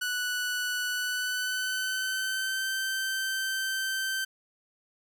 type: tone with pitch glide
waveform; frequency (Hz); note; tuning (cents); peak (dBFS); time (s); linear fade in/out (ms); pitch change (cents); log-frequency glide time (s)
sawtooth; 1480 to 1550; F#6 to G6; 0 to -20; -25; 0.01-4.25; 10; +80; 0.88-2.68
effects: none